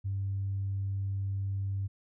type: tone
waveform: sine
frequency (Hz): 98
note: G2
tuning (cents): 0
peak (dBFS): -29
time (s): 0.04-1.88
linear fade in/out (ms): 20
effects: tanh soft clip ceiling -25 dBFS